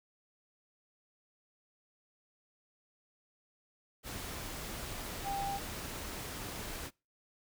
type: tone in noise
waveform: sine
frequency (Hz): 794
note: G5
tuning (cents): +22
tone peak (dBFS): -34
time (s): 5.23-5.6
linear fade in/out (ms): 50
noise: pink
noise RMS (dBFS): -42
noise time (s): 4.03-6.91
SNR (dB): +5
effects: noise-tail reverb RT60 0.3 s tail -26 dB re dry